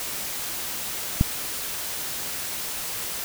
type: click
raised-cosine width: 5 ms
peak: -5 dBFS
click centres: 1.211 s
effects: white hiss -31 dBFS RMS until 3.24 s